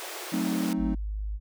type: high-pass noise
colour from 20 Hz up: pink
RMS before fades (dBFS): -38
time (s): 0-0.73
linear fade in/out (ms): 0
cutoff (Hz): 330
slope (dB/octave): 96
type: chord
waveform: triangle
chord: F# diminished seventh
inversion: none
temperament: equal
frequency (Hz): 185 / 220 / 261.6 / 311.1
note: F#3 / A3 / C4 / Eb4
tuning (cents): 0 / 0 / 0 / 0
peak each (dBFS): -29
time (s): 0.32-0.95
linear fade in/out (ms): 10
type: tone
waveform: sine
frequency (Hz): 51.91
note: G#1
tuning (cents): 0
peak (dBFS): -29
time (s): 0.77-1.4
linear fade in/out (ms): 50
effects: none